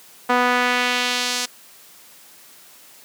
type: tone with band-pass filter sweep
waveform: sawtooth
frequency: 246.9 Hz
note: B3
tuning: in tune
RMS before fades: -20 dBFS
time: 0.29-1.46 s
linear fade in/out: 10 ms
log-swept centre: 1100 to 5900 Hz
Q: 1.1
effects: white hiss -47 dBFS RMS until 3.04 s + high-pass 150 Hz 12 dB/octave